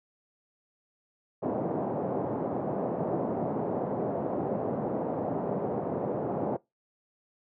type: band-pass noise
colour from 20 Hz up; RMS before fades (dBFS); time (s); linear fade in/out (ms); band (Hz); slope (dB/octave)
white; -31; 1.42-6.57; 10; 130 to 690; 24
effects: noise-tail reverb RT60 0.2 s tail -22 dB re dry